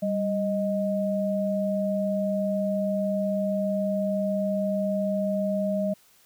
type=tone pair together; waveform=sine; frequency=196.01 / 622.3 Hz; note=G3 / D#5; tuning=0 / 0 cents; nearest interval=octave + minor sixth; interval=2000 cents; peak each=-26 dBFS; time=0.02-5.94 s; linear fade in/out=10 ms; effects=white hiss -59 dBFS RMS until 6.25 s